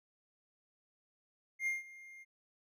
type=tone with ADSR envelope; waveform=triangle; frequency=2117 Hz; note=C7; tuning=20 cents sharp; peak=-29 dBFS; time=1.59-2.25 s; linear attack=78 ms; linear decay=160 ms; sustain=-20 dB; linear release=30 ms; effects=none